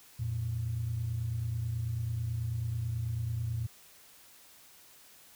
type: tone pair together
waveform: sine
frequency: 87.13 / 116.3 Hz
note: F2 / A#2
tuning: -4 / -4 cents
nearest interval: perfect fourth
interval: 500 cents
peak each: -37 / -31 dBFS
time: 0.19-3.67 s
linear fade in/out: 10 ms
effects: tanh soft clip ceiling -23 dBFS + white hiss -57 dBFS RMS until 5.35 s